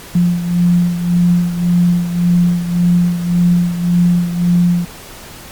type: beating tone pair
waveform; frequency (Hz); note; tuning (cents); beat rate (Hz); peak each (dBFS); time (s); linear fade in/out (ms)
sine; 174.61 / 176.41; F3 / F3; 0 / +18; 1.8; -11 / -17; 0.15-4.85; 5
effects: pink hiss -34 dBFS RMS until 5.51 s + Opus 48 kbps